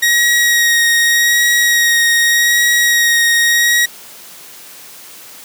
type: tone with vibrato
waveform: sawtooth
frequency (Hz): 1887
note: A#6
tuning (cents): +21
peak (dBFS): -6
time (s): 0.02-3.86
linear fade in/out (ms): 10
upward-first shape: sine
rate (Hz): 0.84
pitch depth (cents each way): 16
effects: white hiss -36 dBFS RMS until 5.44 s + high-pass 150 Hz 12 dB/octave